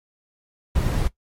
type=noise; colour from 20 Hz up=brown; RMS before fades=-21 dBFS; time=0.75-1.08 s; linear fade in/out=10 ms; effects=noise-tail reverb RT60 0.1 s tail -17 dB re dry + MP3 64 kbps

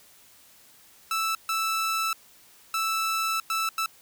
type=tone bursts at uneven times; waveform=sawtooth; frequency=1318.5 Hz; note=E6; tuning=in tune; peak=-21 dBFS; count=5; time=1.11-1.35 / 1.49-2.13 / 2.74-3.4 / 3.5-3.69 / 3.78-3.86 s; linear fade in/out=2 ms; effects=white hiss -55 dBFS RMS until 4.01 s

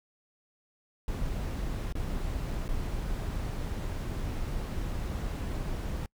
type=noise with dropouts; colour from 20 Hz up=brown; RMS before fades=-33 dBFS; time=1.08-6.06 s; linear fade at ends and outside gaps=1 ms; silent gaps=1.925-1.953 / 2.681-2.689 s; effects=noise-tail reverb RT60 0.1 s tail -26 dB re dry

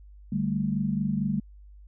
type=chord; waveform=sine; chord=D suspended fourth; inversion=none; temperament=just; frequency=146.83 / 195.78 / 220.2 Hz; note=D3 / G3 / A3; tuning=0 / -2 / +2 cents; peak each=-31 / -27 / -29 dBFS; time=0.32-1.4 s; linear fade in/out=5 ms; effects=added 50 Hz sine -46 dBFS peak until 1.87 s

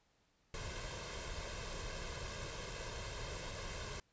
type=noise with comb filter; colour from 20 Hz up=pink; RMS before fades=-44 dBFS; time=0.54-4 s; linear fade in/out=2 ms; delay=1.9 ms; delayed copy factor=+0.65; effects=pink hiss -75 dBFS RMS until 4.12 s + resampled to 16000 Hz

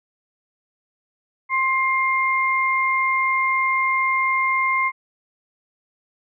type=tone pair together; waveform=sine; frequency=1057 / 2114 Hz; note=C6 / C7; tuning=+17 / +17 cents; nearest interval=octave; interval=1200 cents; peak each=-20 dBFS; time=1.49-4.92 s; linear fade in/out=50 ms; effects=none

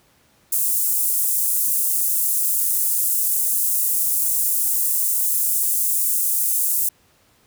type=high-pass noise; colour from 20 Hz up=pink; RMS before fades=-20 dBFS; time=0.52-6.89 s; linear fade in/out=5 ms; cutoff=9000 Hz; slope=24 dB/octave; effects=pink hiss -58 dBFS RMS until 7.46 s + high-pass 60 Hz 12 dB/octave

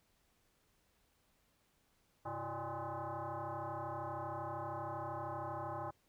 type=tone with frequency modulation; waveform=sine; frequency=100.1 Hz; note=G2; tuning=37 cents sharp; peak=-39 dBFS; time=2.25-5.91 s; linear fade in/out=10 ms; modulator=233 Hz; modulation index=4.7; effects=pink hiss -75 dBFS RMS until 6.08 s

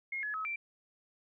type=tone with pitch steps; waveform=sine; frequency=2148 / 1699 / 1283 / 2349 Hz; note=C7 / G#6 / E6 / D7; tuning=+45 / +39 / -47 / 0 cents; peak=-34 dBFS; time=0.12-0.56 s; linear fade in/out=5 ms; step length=110 ms; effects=none

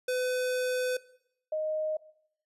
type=tone pair in turn; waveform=square / sine; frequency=504 / 621.2 Hz; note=B4 / D#5; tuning=+35 / -3 cents; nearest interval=major third; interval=362 cents; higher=second; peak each=-28 dBFS; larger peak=neither; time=0.08-0.97 / 1.52-1.97 s; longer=first; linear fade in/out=5 ms; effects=noise-tail reverb RT60 0.7 s tail -19 dB re dry + resampled to 32000 Hz

